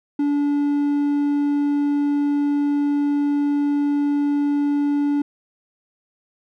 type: tone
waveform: triangle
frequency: 288.4 Hz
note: D4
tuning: 31 cents flat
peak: -15 dBFS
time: 0.19-5.22 s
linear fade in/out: 5 ms
effects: none